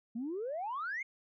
sine exponential sweep, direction up, 219.5 to 2216 Hz, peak -34 dBFS, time 0.15-1.03 s, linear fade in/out 10 ms, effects tanh soft clip ceiling -31 dBFS

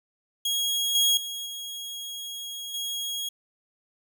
sawtooth tone with level steps, 3298 Hz, G#7, 13 cents flat, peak -21 / -16 / -29 / -31 / -26 dBFS, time 0.45-3.29 s, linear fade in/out 5 ms, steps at 0.95 / 1.17 / 1.46 / 2.74 s, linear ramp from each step 2 ms, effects none

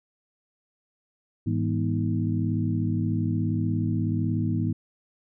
sine tone cluster, 105.2 / 161.9 / 201.4 / 243.1 / 316 Hz, G#2 / E3 / G3 / B3 / D#4, +23 / -31 / +47 / -27 / +27 cents, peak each -26 / -29 / -35 / -29 / -32 dBFS, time 1.46-4.73 s, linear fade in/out 10 ms, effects none

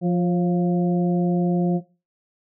harmonic tone with a mistuned harmonic, 175.6 Hz, F3, 10 cents sharp, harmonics 1 / 2 / 3 / 4, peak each -18 / -25 / -30 / -32 dBFS, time 0.01-1.81 s, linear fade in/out 50 ms, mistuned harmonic 3, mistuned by +41 cents, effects noise-tail reverb RT60 0.3 s tail -18 dB re dry

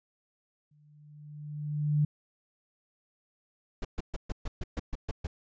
sine tone with exponential growth, 148.8 Hz, D3, 23 cents sharp, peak -21 dBFS, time 0.71-2.05 s, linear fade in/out 5 ms, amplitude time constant 290 ms
brown noise bursts, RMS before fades -32 dBFS, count 10, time 3.82-5.27 s, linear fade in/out 5 ms, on 28 ms, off 130 ms
effects resampled to 16000 Hz

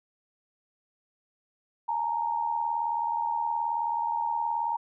sine tone pair together, 849 / 927.9 Hz, G#5 / A#5, +38 / -8 cents, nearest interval major second, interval 154 cents, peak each -32 / -27 dBFS, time 1.88-4.77 s, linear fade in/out 10 ms, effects none

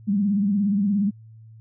sine tone with vibrato, 201.3 Hz, G3, 46 cents sharp, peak -18 dBFS, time 0.07-1.11 s, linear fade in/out 20 ms, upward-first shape sine, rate 17 Hz, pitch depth 89 cents each way, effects added 111 Hz sine -43 dBFS peak until 1.6 s

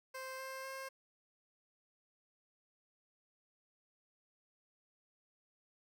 15% pulse tone with pitch steps, 523.3 / 528.2 / 533.1 Hz, C5 / C5 / C5, 0 / +16 / +32 cents, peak -37 dBFS, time 0.14-0.89 s, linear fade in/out 10 ms, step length 250 ms, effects none

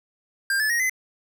square tone with pitch steps, 1597 / 1731.5 / 1877.4 / 2035 Hz, G6 / A6 / A#6 / C7, +32 / -28 / +12 / -49 cents, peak -21 dBFS, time 0.5-0.896 s, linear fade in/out 2 ms, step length 99 ms, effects none

